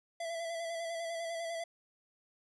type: tone with vibrato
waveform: square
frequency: 668 Hz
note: E5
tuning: 23 cents sharp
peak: -37 dBFS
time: 0.2-1.64 s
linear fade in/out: 5 ms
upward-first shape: square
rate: 10 Hz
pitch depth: 26 cents each way
effects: resampled to 24000 Hz + 13-bit